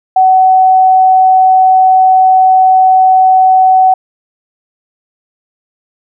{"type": "tone", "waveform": "sine", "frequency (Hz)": 752, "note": "F#5", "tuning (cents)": 28, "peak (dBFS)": -3, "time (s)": [0.16, 3.94], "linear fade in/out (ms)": 5, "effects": []}